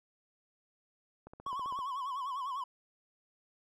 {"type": "click train", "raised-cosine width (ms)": 1, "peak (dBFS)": -35, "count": 9, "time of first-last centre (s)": [1.27, 1.789], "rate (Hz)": 15.4}
{"type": "tone with vibrato", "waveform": "triangle", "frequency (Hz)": 1059, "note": "C6", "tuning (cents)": 21, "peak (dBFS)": -33, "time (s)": [1.46, 2.64], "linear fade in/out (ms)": 5, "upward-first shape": "sine", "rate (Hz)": 10, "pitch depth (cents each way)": 120}
{"effects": []}